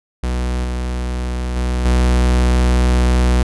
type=tone with level steps; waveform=45% pulse; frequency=61.74 Hz; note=B1; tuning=in tune; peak=-17 / -19 / -16 / -11 dBFS; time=0.23-3.43 s; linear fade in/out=5 ms; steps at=0.64 / 1.56 / 1.85 s; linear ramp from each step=5 ms; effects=resampled to 24000 Hz